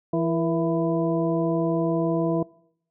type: harmonic tone with a mistuned harmonic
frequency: 166.1 Hz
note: E3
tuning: 13 cents sharp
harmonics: 1 / 2 / 3 / 4 / 6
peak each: -26 / -24 / -30 / -27 / -35 dBFS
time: 0.13-2.43 s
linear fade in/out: 5 ms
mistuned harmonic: 3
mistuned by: -70 cents
effects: noise-tail reverb RT60 0.7 s tail -24 dB re dry